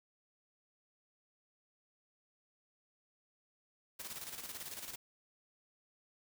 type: noise with tremolo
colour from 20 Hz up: white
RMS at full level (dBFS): -44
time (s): 3.99-4.96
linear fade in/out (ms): 10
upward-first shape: square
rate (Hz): 18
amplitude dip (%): 55
effects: none